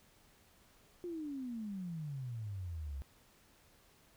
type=exponential sweep; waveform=sine; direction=down; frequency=359.4 to 65.41 Hz; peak=-39 dBFS; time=1.04-3.02 s; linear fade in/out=0 ms; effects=pink hiss -66 dBFS RMS until 4.16 s